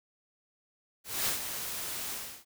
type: noise with ADSR envelope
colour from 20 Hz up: white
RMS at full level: -29 dBFS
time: 1.04-2.45 s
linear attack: 230 ms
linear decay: 120 ms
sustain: -8 dB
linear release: 330 ms
effects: none